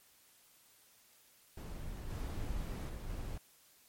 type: noise with level steps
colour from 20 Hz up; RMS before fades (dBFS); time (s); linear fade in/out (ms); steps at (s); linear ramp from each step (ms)
brown; -43 / -39 / -43 / -41; 1.57-3.38; 5; 2.1 / 2.89 / 3.09; 5
effects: white hiss -65 dBFS RMS until 3.88 s + MP3 64 kbps